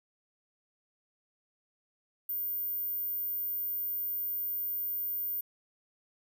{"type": "tone", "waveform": "sine", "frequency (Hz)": 14490, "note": "A9", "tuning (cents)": 50, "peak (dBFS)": -31, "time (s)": [2.29, 5.41], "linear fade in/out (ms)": 5, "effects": []}